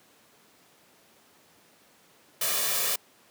white noise with comb filter, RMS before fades -27 dBFS, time 2.41-2.96 s, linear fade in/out 5 ms, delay 1.7 ms, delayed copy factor +0.65, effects pink hiss -59 dBFS RMS until 3.3 s + high-pass 200 Hz 12 dB/octave

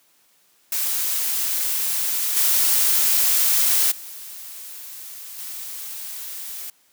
blue noise with level steps, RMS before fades -23 / -18 / -37 / -33 dBFS, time 0.72-6.7 s, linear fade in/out 2 ms, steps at 2.36 / 3.91 / 5.38 s, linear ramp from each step 10 ms, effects white hiss -60 dBFS RMS until 6.92 s + high-pass 150 Hz 12 dB/octave

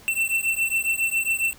square beating tone pair, 2685 / 2692.3 Hz, E7 / E7, +31 / +36 cents, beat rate 7.3 Hz, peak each -25 dBFS, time 0.08-1.53 s, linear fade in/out 0 ms, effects pink hiss -49 dBFS RMS until 1.58 s

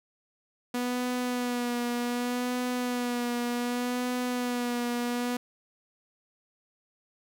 sawtooth tone with vibrato, 244.6 Hz, B3, 16 cents flat, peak -24 dBFS, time 0.74-5.37 s, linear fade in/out 5 ms, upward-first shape sine, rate 0.66 Hz, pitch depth 28 cents each way, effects none

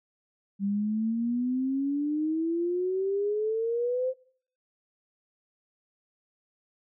sine exponential sweep, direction up, 196 to 523.3 Hz, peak -25 dBFS, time 0.59-4.14 s, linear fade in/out 50 ms, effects noise-tail reverb RT60 0.6 s tail -24 dB re dry

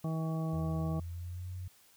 harmonic tone, 160.6 Hz, E3, 45 cents flat, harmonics 1 / 2 / 3 / 4 / 5 / 7, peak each -32 / -42 / -47 / -44 / -48 / -48 dBFS, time 0.04-1 s, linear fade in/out 5 ms
sine tone with pitch glide, 82.3 to 91.32 Hz, E2 to F#2, -2 to -22 cents, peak -38 dBFS, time 0.53-1.68 s, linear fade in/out 5 ms, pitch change +180 cents, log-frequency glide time 0.86-1.52 s
effects white hiss -63 dBFS RMS until 1.96 s

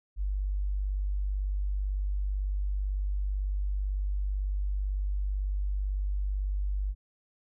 sine tone, 49 Hz, G1, in tune, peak -27 dBFS, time 0.16-6.95 s, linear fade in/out 50 ms, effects none

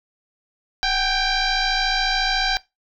sine tone with frequency modulation, 1599 Hz, G6, 34 cents sharp, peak -18 dBFS, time 0.83-2.57 s, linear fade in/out 0 ms, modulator 786 Hz, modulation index 4.4, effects noise-tail reverb RT60 0.2 s tail -20 dB re dry

